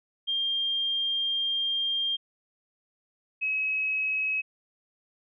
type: tone pair in turn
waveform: sine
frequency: 3200 / 2559 Hz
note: G7 / D#7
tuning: +35 / +48 cents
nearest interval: major third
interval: 387 cents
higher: first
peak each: -25 dBFS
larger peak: neither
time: 0.27-2.17 / 3.41-4.42 s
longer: first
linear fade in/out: 20 ms
effects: none